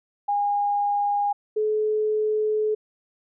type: tone pair in turn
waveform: sine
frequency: 816 / 428.8 Hz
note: G#5 / A4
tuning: -31 / -45 cents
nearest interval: major seventh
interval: 1114 cents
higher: first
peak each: -20 dBFS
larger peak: neither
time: 0.28-1.33 / 1.56-2.75 s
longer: second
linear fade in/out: 10 ms
effects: none